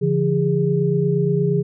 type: tone cluster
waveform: sine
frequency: 142.6 / 171.1 / 409.2 Hz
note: C#3 / F3 / G#4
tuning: +49 / -35 / -26 cents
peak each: -20 dBFS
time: 0.01-1.63 s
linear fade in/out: 20 ms
effects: none